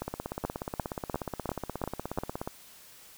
two click trains, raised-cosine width 1 ms, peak -19 / -15 dBFS, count 42 / 6, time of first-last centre 0.02-2.475 / 0.45-2.186 s, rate 16.7 / 2.88 Hz, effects white hiss -53 dBFS RMS until 3.17 s

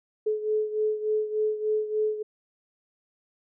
sine beating tone pair, 428.2 / 431.6 Hz, A4 / A4, -47 / -33 cents, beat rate 3.4 Hz, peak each -25 / -30 dBFS, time 0.26-2.23 s, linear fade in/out 10 ms, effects none

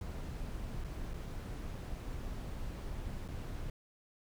brown noise with dropouts, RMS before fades -41 dBFS, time 0.01-3.7 s, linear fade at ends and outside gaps 2 ms, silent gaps 0.84-0.845 / 1.136-1.14 / 3.28-3.285 s, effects none

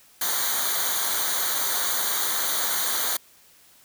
white noise with comb filter, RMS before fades -25 dBFS, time 0.21-3.17 s, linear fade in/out 5 ms, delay 0.38 ms, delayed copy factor -0.85, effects white hiss -55 dBFS RMS until 3.84 s

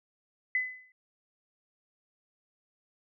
sine tone with exponential decay, 2015 Hz, B6, 34 cents sharp, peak -23 dBFS, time 0.55-0.92 s, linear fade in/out 2 ms, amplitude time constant 80 ms, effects none

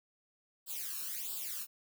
blue noise with flanger, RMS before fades -40 dBFS, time 0.66-1.67 s, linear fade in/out 50 ms, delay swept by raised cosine 0.24 to 0.75 ms, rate 1.5 Hz, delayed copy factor +1, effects none

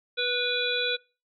harmonic tone, 490.6 Hz, B4, 12 cents flat, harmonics 1 / 3 / 5 / 7 / 8, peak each -31 / -31 / -31 / -31 / -31 dBFS, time 0.17-0.97 s, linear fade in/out 20 ms, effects noise-tail reverb RT60 0.3 s tail -21 dB re dry

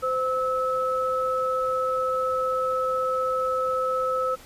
sine tone pair together, 515.9 / 1300 Hz, C5 / E6, -24 / -24 cents, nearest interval octave + major third, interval 1600 cents, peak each -25 dBFS, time 0.02-4.36 s, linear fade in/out 20 ms, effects pink hiss -48 dBFS RMS until 4.45 s + resampled to 32000 Hz

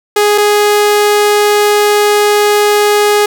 sawtooth tone pair in turn, 415.3 / 415.3 Hz, G#4 / G#4, 0 / 0 cents, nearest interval unison, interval 0 cents, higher neither, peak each -3 dBFS, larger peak neither, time 0.16-0.38 / 0.38-3.26 s, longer second, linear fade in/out 5 ms, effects none

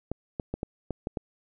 clicks, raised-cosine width 2 ms, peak -17 dBFS, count 7, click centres 0.116 / 0.398 / 0.54 / 0.631 / 0.907 / 1.071 / 1.172 s, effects none

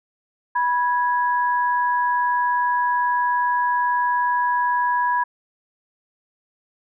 sine tone pair together, 981.2 / 1661.2 Hz, B5 / G#6, -12 / 0 cents, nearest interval major sixth, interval 912 cents, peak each -18 / -25 dBFS, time 0.55-5.24 s, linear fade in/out 10 ms, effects none

